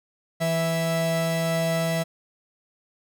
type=tone pair together; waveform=45% pulse; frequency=164.81 / 657.5 Hz; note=E3 / E5; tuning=0 / -5 cents; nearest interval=2 octaves; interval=2395 cents; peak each=-25 dBFS; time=0.4-2.04 s; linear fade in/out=20 ms; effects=none